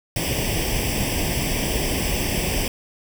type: noise with comb filter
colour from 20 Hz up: pink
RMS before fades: -23 dBFS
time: 0.16-2.68 s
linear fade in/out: 2 ms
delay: 0.37 ms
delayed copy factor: +0.85
effects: none